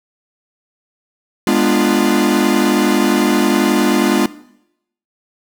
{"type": "chord", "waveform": "45% pulse", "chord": "G# diminished seventh", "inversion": "none", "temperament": "equal with one note detuned", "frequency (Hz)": [207.7, 246.9, 297.1, 349.2], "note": ["G#3", "B3", "D4", "F4"], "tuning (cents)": [0, 0, 20, 0], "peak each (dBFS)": -17, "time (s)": [1.47, 4.26], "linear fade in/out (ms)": 2, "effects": ["noise-tail reverb RT60 0.8 s tail -19 dB re dry"]}